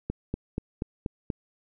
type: click train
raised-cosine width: 3 ms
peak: -16 dBFS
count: 6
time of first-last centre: 0.1-1.302 s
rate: 4.16 Hz
effects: none